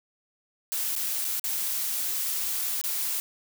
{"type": "noise with dropouts", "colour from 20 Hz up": "blue", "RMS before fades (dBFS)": -29, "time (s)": [0.72, 3.2], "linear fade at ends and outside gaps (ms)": 0, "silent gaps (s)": [[0.953, 0.962], [1.245, 1.25], [1.396, 1.441], [2.814, 2.839]], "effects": []}